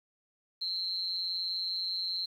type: tone with amplitude modulation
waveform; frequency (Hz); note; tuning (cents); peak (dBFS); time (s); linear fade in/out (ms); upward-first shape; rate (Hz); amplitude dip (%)
sine; 4128; C8; -24; -27; 0.61-2.26; 10; sine; 181; 95
effects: 10-bit